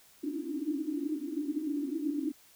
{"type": "band-pass noise", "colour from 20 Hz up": "white", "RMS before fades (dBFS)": -34, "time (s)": [0.23, 2.32], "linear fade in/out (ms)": 10, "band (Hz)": [280, 320], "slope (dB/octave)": 96, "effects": ["white hiss -60 dBFS RMS until 2.55 s"]}